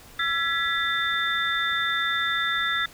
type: tone cluster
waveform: sine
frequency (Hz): 1344 / 1683 / 1968 / 3571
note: E6 / G#6 / B6 / A7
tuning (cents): +33 / +23 / -7 / +25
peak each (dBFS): -28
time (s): 0.19-2.86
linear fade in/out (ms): 5
effects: pink hiss -48 dBFS RMS until 2.93 s